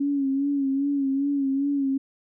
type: tone with vibrato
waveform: sine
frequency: 277.2 Hz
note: C#4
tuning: in tune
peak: -21 dBFS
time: 0-1.98 s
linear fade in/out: 10 ms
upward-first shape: sine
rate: 2.5 Hz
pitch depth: 51 cents each way
effects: none